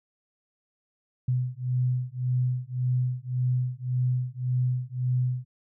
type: beating tone pair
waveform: sine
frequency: 125 / 126.8 Hz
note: B2 / B2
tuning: +21 / +46 cents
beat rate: 1.8 Hz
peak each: -27 dBFS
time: 1.28-5.45 s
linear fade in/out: 5 ms
effects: none